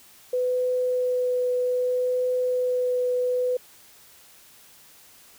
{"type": "tone with vibrato", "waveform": "sine", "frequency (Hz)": 500, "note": "B4", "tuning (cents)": 21, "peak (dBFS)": -21, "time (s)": [0.33, 3.57], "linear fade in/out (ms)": 5, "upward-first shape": "triangle", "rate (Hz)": 0.63, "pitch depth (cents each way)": 10, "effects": ["white hiss -52 dBFS RMS until 5.38 s"]}